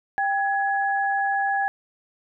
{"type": "tone pair together", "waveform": "sine", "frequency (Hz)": [792, 1678.2], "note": ["G5", "G#6"], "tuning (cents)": [18, 18], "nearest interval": "octave + minor second", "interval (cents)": 1300, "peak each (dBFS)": [-22, -25], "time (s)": [0.18, 1.68], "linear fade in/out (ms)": 0, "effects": []}